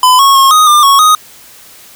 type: tone with pitch steps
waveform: square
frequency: 1009 / 1100 / 1083 / 1247 / 1198 / 1106 / 1248 Hz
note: B5 / C#6 / C#6 / D#6 / D6 / C#6 / D#6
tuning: +37 / -14 / -41 / +3 / +34 / -4 / +5 cents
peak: -4 dBFS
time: 0.03-1.15 s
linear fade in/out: 2 ms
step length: 160 ms
effects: white hiss -37 dBFS RMS until 1.95 s